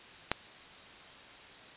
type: click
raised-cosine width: 0.3 ms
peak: -11 dBFS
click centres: 0.316 s
effects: white hiss -51 dBFS RMS until 1.76 s + resampled to 8000 Hz